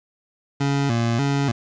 25% pulse tone with vibrato, 127.8 Hz, C3, 40 cents flat, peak -15 dBFS, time 0.6-1.52 s, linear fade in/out 10 ms, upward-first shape square, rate 1.7 Hz, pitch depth 160 cents each way, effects resampled to 16000 Hz + 8-bit

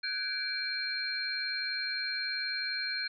sine tone cluster, 1508 / 1647 / 2325 / 4196 Hz, F#6 / G#6 / D7 / C8, +32 / -15 / -18 / +4 cents, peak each -38 / -40 / -39 / -34 dBFS, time 0.03-3.08 s, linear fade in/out 10 ms, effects none

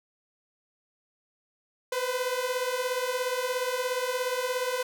sawtooth beating tone pair, 494.5 / 511.5 Hz, B4 / C5, +2 / -39 cents, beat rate 17 Hz, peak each -27 / -26 dBFS, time 1.92-4.83 s, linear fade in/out 5 ms, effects none

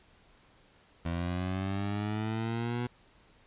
20% pulse linear sweep, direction up, 83.4 to 122.5 Hz, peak -26 dBFS, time 1.05-2.87 s, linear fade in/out 5 ms, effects pink hiss -62 dBFS RMS until 3.46 s + resampled to 8000 Hz

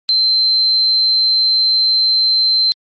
sine tone, 4107 Hz, C8, 33 cents flat, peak -10 dBFS, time 0.09-2.72 s, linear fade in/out 0 ms, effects MP3 32 kbps

